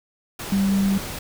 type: tone in noise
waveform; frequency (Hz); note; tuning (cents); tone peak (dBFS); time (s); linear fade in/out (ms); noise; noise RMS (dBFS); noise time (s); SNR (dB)
sine; 196; G3; 0; -17; 0.52-0.98; 5; pink; -32; 0.39-1.19; +12
effects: none